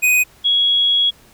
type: tone pair in turn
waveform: square / sine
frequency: 2495 / 3330 Hz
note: D#7 / G#7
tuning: +4 / +4 cents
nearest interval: perfect fourth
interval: 500 cents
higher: second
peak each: -12 dBFS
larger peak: neither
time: 0.02-0.24 / 0.44-1.11 s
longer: second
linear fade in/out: 20 ms
effects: pink hiss -49 dBFS RMS until 1.33 s